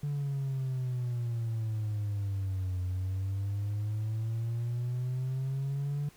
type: exponential two-way sweep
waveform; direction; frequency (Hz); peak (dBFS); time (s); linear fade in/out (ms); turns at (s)
triangle; down then up; 146.2 to 90.7 to 146.2; -27; 0.03-6.09; 5; 2.82
effects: tanh soft clip ceiling -25 dBFS + pink hiss -59 dBFS RMS until 6.16 s